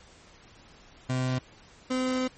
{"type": "tone pair in turn", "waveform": "30% pulse", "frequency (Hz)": [128.3, 256.6], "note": ["C3", "C4"], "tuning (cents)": [-34, -34], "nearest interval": "octave", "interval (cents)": 1200, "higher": "second", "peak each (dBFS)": -23, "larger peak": "neither", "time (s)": [[1.09, 1.39], [1.9, 2.28]], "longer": "second", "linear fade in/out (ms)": 10, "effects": ["pink hiss -54 dBFS RMS until 2.37 s", "MP3 32 kbps"]}